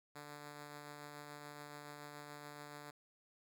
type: tone with tremolo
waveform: 5% pulse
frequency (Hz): 146.83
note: D3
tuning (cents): 0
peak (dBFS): -37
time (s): 0.15-2.91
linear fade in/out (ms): 10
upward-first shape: triangle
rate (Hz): 7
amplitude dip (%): 30
effects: none